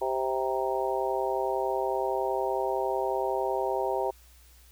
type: harmonic tone with a mistuned harmonic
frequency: 130.81 Hz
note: C3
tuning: in tune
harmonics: 3 / 4 / 5 / 6 / 7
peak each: -31 / -32 / -33 / -33 / -33 dBFS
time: 0.01-4.11 s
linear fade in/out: 10 ms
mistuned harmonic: 7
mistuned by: +28 cents
effects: added 60 Hz sine -54 dBFS peak until 4.71 s + white hiss -59 dBFS RMS until 4.71 s